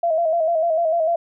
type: tone with vibrato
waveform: sine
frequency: 659.3 Hz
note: E5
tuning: in tune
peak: -16 dBFS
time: 0.03-1.16 s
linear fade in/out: 5 ms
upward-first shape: square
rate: 6.7 Hz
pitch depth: 61 cents each way
effects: none